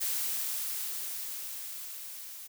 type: noise with level ramp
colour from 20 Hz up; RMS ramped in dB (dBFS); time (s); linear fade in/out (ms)
blue; -31 to -45; 0-2.48; 20
effects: none